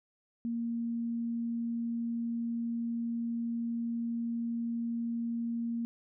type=tone; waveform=sine; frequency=233.1 Hz; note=A#3; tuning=in tune; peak=-31 dBFS; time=0.45-5.85 s; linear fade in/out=0 ms; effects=none